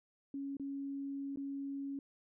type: tone with dropouts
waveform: sine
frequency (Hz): 277.2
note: C#4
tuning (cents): 0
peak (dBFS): -38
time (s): 0.34-1.99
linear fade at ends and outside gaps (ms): 2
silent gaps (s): 0.569-0.597 / 1.36-1.372
effects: none